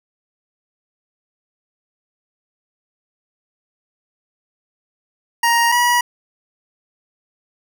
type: tone pair in turn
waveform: 25% pulse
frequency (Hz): 937 / 966.7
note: A#5 / B5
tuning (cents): +9 / -37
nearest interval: minor second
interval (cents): 54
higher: second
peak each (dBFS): -9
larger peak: neither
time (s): 5.43-5.72 / 5.72-6.01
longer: neither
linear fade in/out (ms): 5
effects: none